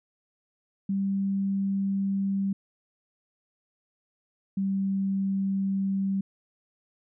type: tone pair in turn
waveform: sine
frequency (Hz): 196 / 194.53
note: G3 / G3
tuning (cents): 0 / -13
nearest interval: unison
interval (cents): 13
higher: first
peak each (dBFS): -24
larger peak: neither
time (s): 0.89-2.53 / 4.57-6.21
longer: neither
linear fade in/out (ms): 5
effects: none